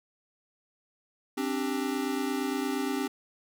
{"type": "chord", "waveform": "square", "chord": "C suspended second", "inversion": "none", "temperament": "equal with one note detuned", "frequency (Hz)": [265.1, 293.7, 392], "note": ["C4", "D4", "G4"], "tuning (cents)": [23, 0, 0], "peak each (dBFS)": [-32, -34, -35], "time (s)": [1.37, 3.08], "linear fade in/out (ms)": 10, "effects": []}